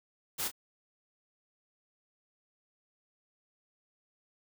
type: noise with echo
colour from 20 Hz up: white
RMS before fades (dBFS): -34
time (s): 0.38-0.49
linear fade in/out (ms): 20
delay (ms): 27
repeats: 1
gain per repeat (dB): -9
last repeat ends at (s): 0.517
effects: none